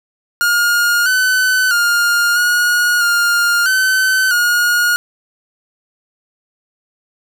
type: tone with pitch steps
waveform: 45% pulse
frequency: 1422 / 1511 / 1412 / 1443 / 1409 / 1526 / 1436 Hz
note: F6 / F#6 / F6 / F#6 / F6 / G6 / F6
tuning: +31 / +36 / +19 / -44 / +15 / -47 / +48 cents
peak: -11 dBFS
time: 0.41-4.96 s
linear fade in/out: 0 ms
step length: 650 ms
effects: none